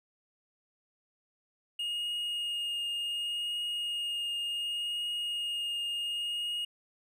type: tone with vibrato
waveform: triangle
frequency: 2853 Hz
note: F7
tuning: 36 cents sharp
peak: -30 dBFS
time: 1.79-6.65 s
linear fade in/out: 5 ms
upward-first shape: triangle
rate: 0.68 Hz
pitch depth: 12 cents each way
effects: none